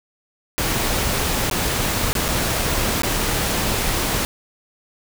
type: noise with dropouts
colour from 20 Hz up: pink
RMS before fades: -21 dBFS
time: 0.58-4.25 s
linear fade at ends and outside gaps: 0 ms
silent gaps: 1.499-1.512 / 2.13-2.152 / 2.282-2.287 / 3.02-3.034 s
effects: none